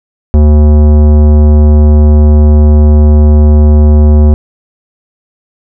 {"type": "tone with tanh clipping", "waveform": "sine", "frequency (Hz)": 75, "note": "D2", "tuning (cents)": 37, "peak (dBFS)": -3, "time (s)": [0.34, 4.34], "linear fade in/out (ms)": 0, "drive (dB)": 16, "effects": []}